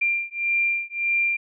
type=beating tone pair; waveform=sine; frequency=2380 / 2381.7 Hz; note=D7 / D7; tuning=+22 / +24 cents; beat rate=1.7 Hz; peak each=-24 dBFS; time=0.01-1.37 s; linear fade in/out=10 ms; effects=none